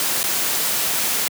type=noise with dropouts; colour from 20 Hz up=white; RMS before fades=-21 dBFS; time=0-1.28 s; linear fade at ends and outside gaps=1 ms; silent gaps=0.231-0.239 s; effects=high-pass 150 Hz 12 dB/octave